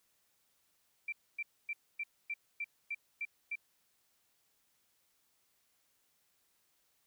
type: tone bursts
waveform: sine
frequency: 2349 Hz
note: D7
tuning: in tune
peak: -35 dBFS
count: 9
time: 1.08-3.556 s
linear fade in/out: 5 ms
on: 44 ms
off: 260 ms
effects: white hiss -75 dBFS RMS until 7.06 s